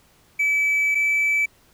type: tone pair in turn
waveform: triangle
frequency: 2300 / 2309 Hz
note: D7 / D7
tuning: -37 / -30 cents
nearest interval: unison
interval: 7 cents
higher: second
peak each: -15 dBFS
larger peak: neither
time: 0.39-0.95 / 0.95-1.46 s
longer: first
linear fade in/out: 10 ms
effects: tanh soft clip ceiling -12 dBFS + pink hiss -57 dBFS RMS until 1.73 s